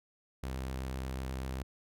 sawtooth tone with vibrato, 65.3 Hz, C2, 3 cents flat, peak -32 dBFS, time 0.43-1.63 s, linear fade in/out 5 ms, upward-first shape sine, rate 8.1 Hz, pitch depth 16 cents each way, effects none

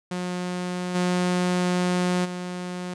sawtooth tone with level steps, 179.7 Hz, F3, 50 cents sharp, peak -23 / -17 / -26 dBFS, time 0.11-2.94 s, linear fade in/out 5 ms, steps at 0.94 / 2.24 s, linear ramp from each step 20 ms, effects resampled to 22050 Hz

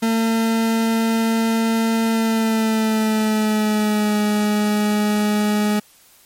40% pulse tone with pitch glide, 225.9 to 209.6 Hz, A3 to G#3, +46 to +16 cents, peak -15 dBFS, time 0.02-5.8 s, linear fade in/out 10 ms, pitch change -130 cents, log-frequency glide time 2.08-4.18 s, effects white hiss -51 dBFS RMS until 6.25 s + MP3 64 kbps

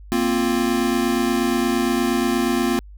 square chord, Bb suspended second, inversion none, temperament equal, 233.1 / 261.6 / 349.2 Hz, Bb3 / C4 / F4, 0 / 0 / 0 cents, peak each -23 dBFS, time 0.12-2.79 s, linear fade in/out 0 ms, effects added 50 Hz sine -38 dBFS peak until 2.97 s

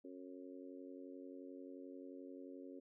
harmonic tone, 91.4 Hz, F#2, 21 cents flat, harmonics 3 / 4 / 5 / 6, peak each -52 / -56 / -58 / -59 dBFS, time 0.04-2.8 s, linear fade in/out 10 ms, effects none

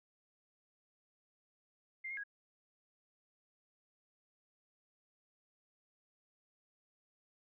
sine tone with pitch steps, 2098 / 2144 / 1650 Hz, C7 / C7 / G#6, +4 / +42 / -12 cents, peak -40 dBFS, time 2.04-2.238 s, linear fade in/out 10 ms, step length 66 ms, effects none

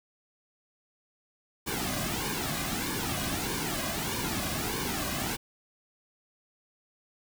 pink noise with flanger, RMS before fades -32 dBFS, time 1.66-5.37 s, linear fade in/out 20 ms, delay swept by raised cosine 1.5 to 2.25 ms, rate 1.6 Hz, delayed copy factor -0.7, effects none

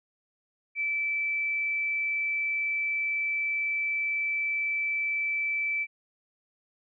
sine tone, 2319 Hz, D7, 22 cents flat, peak -26 dBFS, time 0.75-5.87 s, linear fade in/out 50 ms, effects none

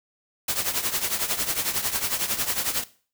white noise with tremolo, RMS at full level -23 dBFS, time 0.48-2.84 s, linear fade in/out 5 ms, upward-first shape triangle, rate 11 Hz, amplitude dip 80%, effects noise-tail reverb RT60 0.4 s tail -17 dB re dry

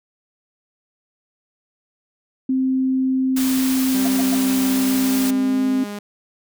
sine tone, 261.6 Hz, C4, in tune, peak -16 dBFS, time 2.49-5.84 s, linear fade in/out 5 ms
white noise, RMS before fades -27 dBFS, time 3.36-5.31 s, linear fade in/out 10 ms
sawtooth tone with pitch glide, 196 to 205.2 Hz, G3 to G#3, 0 to -21 cents, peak -24 dBFS, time 3.94-5.99 s, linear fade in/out 5 ms, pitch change +79 cents, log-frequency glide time 4.66-5.67 s
sine tone bursts, 690 Hz, F5, 21 cents flat, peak -25 dBFS, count 3, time 4.05-4.348 s, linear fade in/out 5 ms, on 26 ms, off 110 ms
effects none

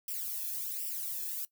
violet noise with flanger, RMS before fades -37 dBFS, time 0.08-1.45 s, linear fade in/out 2 ms, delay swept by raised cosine 0.37 to 1.19 ms, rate 1.3 Hz, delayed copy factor +0.9, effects noise-tail reverb RT60 0.1 s tail -19 dB re dry

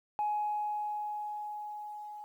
sine tone with level ramp, 839 Hz, G#5, 17 cents sharp, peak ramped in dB -27 to -42 dBFS, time 0.19-2.24 s, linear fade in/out 0 ms, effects tanh soft clip ceiling -25 dBFS + 11-bit

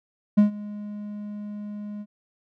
triangle tone with ADSR envelope, 207.7 Hz, G#3, in tune, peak -9 dBFS, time 0.37-2.06 s, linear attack 15 ms, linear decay 120 ms, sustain -21 dB, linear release 51 ms, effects none

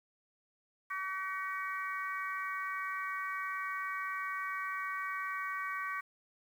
harmonic tone with a mistuned harmonic, 380.6 Hz, F#4, 49 cents sharp, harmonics 3 / 4 / 5 / 6, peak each -38 / -42 / -41 / -44 dBFS, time 0.9-6.01 s, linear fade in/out 10 ms, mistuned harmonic 6, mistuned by -25 cents, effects 10-bit

